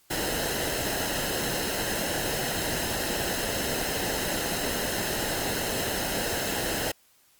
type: noise with comb filter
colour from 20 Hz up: pink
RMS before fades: -29 dBFS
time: 0.1-6.92 s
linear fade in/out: 10 ms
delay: 0.86 ms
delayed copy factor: -0.6
effects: white hiss -62 dBFS RMS until 7.39 s + Opus 48 kbps